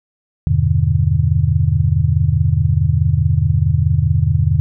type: chord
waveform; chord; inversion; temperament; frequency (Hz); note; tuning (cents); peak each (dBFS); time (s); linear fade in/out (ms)
sine; E minor seventh; none; just; 82.41 / 98.89 / 123.61 / 148.33; E2 / G2 / B2 / D3; 0 / +16 / +2 / +18; -17; 0.47-4.6; 0
effects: none